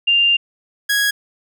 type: tone pair in turn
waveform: sine / sawtooth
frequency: 2794 / 1657.6 Hz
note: F7 / G#6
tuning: 0 / -4 cents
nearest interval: major sixth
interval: 904 cents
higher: first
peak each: -11 dBFS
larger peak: neither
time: 0.07-0.37 / 0.89-1.11 s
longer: first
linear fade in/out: 10 ms
effects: none